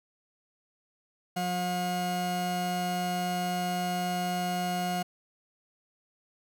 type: tone pair together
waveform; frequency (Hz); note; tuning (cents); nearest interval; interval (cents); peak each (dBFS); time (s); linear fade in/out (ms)
40% pulse; 179.25 / 717; F3 / F5; +45 / +45; 2 octaves; 2400; -31 / -31; 1.36-5.03; 10
effects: none